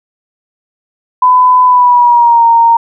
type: tone with pitch glide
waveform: sine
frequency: 1004 to 926 Hz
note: B5 to A#5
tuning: +28 to -12 cents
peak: -3 dBFS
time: 1.22-2.77 s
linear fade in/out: 5 ms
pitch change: -140 cents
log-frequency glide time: 1.65-2.45 s
effects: none